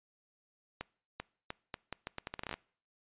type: accelerating click train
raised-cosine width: 0.3 ms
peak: -22 dBFS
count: 16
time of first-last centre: 0.81-2.54 s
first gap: 390 ms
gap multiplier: 0.78
effects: noise-tail reverb RT60 0.5 s tail -24 dB re dry + resampled to 8000 Hz